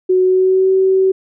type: tone with pitch glide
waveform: sine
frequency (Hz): 370 to 380.2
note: F#4 to F#4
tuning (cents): 0 to +47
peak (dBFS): -9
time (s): 0.09-1.12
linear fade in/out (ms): 10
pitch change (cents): +47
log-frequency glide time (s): 0.23-0.71
effects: none